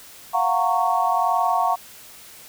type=chord; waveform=sine; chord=Gb major seventh; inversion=third; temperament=equal with one note detuned; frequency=698.5 / 740 / 920 / 1108.7 Hz; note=F5 / Gb5 / Bb5 / Db6; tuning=0 / 0 / -23 / 0 cents; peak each=-23 dBFS; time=0.33-1.76 s; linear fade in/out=20 ms; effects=white hiss -44 dBFS RMS until 2.48 s